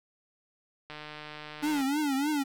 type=click train; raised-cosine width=0.3 ms; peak=-26 dBFS; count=139; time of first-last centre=0.9-1.814 s; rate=151 Hz
type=tone with vibrato; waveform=square; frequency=285.3 Hz; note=C#4; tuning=50 cents sharp; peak=-27 dBFS; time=1.62-2.44 s; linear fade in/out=20 ms; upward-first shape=triangle; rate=3.3 Hz; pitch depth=150 cents each way
effects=none